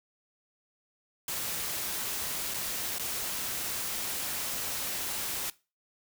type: noise with dropouts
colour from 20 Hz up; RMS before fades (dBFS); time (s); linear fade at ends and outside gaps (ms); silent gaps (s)
white; -34; 1.28-5.5; 2; 2.539-2.542 / 2.984-2.995
effects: noise-tail reverb RT60 0.3 s tail -20 dB re dry